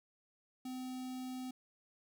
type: tone with notch filter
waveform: square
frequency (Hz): 255.9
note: C4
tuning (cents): -38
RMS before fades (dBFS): -43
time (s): 0.65-1.51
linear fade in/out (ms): 5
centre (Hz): 1600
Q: 0.96
effects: 13-bit